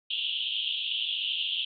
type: band-pass noise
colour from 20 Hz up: white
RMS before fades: -31 dBFS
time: 0.1-1.65 s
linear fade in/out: 5 ms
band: 2800 to 3500 Hz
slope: 96 dB/octave
effects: none